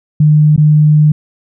sine tone with dropouts, 151.5 Hz, D#3, 46 cents flat, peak -4 dBFS, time 0.2-1.12 s, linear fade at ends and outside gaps 5 ms, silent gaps 0.563-0.577 s, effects none

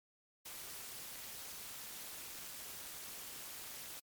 white noise with amplitude modulation, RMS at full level -45 dBFS, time 0.45-4 s, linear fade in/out 10 ms, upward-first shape sine, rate 297 Hz, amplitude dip 70%, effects MP3 96 kbps

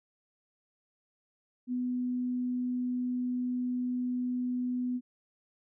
sine tone, 248.8 Hz, B3, 13 cents sharp, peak -29 dBFS, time 1.67-5.01 s, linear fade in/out 50 ms, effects none

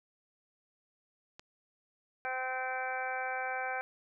click, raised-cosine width 0.2 ms, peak -30 dBFS, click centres 1.395 s
harmonic tone, 257.9 Hz, C4, 25 cents flat, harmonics 2 / 3 / 4 / 5 / 6 / 7 / 8 / 9, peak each -42 / -37 / -47 / -46 / -38 / -49 / -49 / -42 dBFS, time 2.25-3.81 s, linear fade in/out 0 ms
effects none

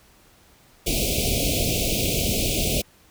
pink band-stop noise, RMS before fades -23 dBFS, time 0.86-2.82 s, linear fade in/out 10 ms, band 710 to 2300 Hz, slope 96 dB/octave, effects pink hiss -55 dBFS RMS until 3.1 s

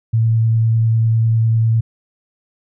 sine tone with vibrato, 113 Hz, A2, 47 cents sharp, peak -11 dBFS, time 0.13-1.81 s, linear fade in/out 10 ms, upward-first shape sine, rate 10 Hz, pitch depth 10 cents each way, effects none

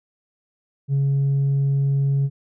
triangle tone with tanh clipping, 138.59 Hz, C#3, in tune, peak -17 dBFS, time 0.88-2.3 s, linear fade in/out 50 ms, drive 6 dB, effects none

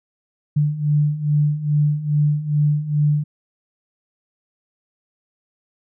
sine beating tone pair, 146.83 / 149.23 Hz, D3 / D3, 0 / +28 cents, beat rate 2.4 Hz, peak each -21 / -17 dBFS, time 0.56-3.24 s, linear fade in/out 10 ms, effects none

